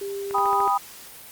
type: tone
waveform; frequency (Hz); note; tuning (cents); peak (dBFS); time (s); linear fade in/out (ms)
sine; 397.8; G4; +25; -28; 0.01-0.68; 5
type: click train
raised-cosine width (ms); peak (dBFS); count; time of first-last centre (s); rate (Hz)
0.5; -20; 6; 0.31-0.678; 13.6
type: chord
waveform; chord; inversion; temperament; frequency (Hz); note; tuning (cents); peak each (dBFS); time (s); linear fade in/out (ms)
sine; G augmented; none; equal with one note detuned; 797.2 / 987.8 / 1244.5; G5 / B5 / D#6; +29 / 0 / 0; -23; 0.34-0.78; 10
effects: white hiss -43 dBFS RMS until 1.31 s + Opus 48 kbps